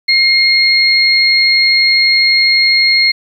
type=tone pair together; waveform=sine; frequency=2136 / 4272 Hz; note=C7 / C8; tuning=+35 / +35 cents; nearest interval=octave; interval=1200 cents; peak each=-10 dBFS; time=0.08-3.12 s; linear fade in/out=10 ms; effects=7-bit